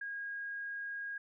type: tone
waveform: sine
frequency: 1634 Hz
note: G#6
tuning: 29 cents flat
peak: -38 dBFS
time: 0.01-1.18 s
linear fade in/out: 5 ms
effects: none